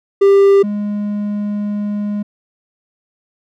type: tone pair in turn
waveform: triangle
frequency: 396.1 / 206.7 Hz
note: G4 / G#3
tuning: +18 / -8 cents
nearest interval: major seventh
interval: 1126 cents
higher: first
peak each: -4 / -15 dBFS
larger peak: first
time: 0.21-0.63 / 0.63-2.23 s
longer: second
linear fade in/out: 10 ms
effects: none